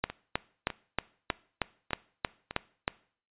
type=two click trains; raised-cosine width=0.3 ms; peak=-10 / -20 dBFS; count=10 / 5; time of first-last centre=0.04-2.879 / 0.1-2.51 s; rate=3.17 / 1.66 Hz; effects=noise-tail reverb RT60 0.5 s tail -21 dB re dry + resampled to 8000 Hz